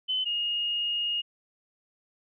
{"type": "tone pair in turn", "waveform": "sine", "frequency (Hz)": [3036, 2856], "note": ["F#7", "F7"], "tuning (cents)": [44, 38], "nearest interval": "minor second", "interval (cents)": 106, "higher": "first", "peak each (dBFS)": [-25, -26], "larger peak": "first", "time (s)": [[0.08, 0.25], [0.25, 1.22]], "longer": "second", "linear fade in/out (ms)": 20, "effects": []}